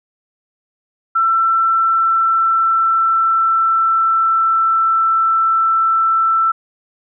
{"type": "tone with pitch glide", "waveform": "sine", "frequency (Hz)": [1340, 1331.5], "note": ["E6", "E6"], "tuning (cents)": [28, 17], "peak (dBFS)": -11, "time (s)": [1.15, 6.52], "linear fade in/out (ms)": 10, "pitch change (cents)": -11, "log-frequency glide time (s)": [1.66, 5.12], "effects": []}